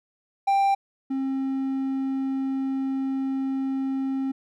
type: tone pair in turn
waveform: triangle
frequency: 789 / 267.8 Hz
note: G5 / C4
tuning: +11 / +40 cents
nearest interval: octave + perfect fifth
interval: 1871 cents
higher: first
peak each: -16 / -22 dBFS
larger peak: first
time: 0.47-0.75 / 1.1-4.32 s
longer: second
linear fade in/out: 10 ms
effects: none